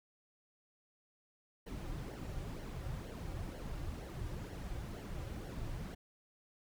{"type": "noise with flanger", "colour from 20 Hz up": "brown", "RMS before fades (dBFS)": -43, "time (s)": [1.66, 5.95], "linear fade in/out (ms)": 10, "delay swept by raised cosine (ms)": [0.8, 4.7], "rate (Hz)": 2.1, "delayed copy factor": -0.6, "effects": []}